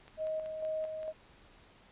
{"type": "click train", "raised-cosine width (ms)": 0.3, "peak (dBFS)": -37, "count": 6, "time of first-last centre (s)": [0.08, 1.031], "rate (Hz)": 5.26}
{"type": "tone with tremolo", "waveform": "sine", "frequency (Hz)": 628, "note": "D#5", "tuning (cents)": 16, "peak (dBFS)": -32, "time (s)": [0.17, 1.13], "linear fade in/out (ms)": 50, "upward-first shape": "square", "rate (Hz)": 2.2, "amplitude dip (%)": 45}
{"effects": ["pink hiss -60 dBFS RMS until 1.91 s", "resampled to 8000 Hz"]}